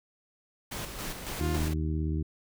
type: noise with tremolo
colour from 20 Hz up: pink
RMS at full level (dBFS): -36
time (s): 0.71-1.74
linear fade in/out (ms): 10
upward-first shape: square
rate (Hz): 3.6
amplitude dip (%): 45
type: tone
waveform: sawtooth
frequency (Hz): 352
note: F4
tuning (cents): +14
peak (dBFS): -29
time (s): 1.39-1.6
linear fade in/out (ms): 50
type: harmonic tone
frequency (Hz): 77.78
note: D#2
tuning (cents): 0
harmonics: 1 / 2 / 3 / 4 / 5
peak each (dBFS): -29 / -33 / -40 / -36 / -43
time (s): 1.4-2.23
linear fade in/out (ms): 10
effects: none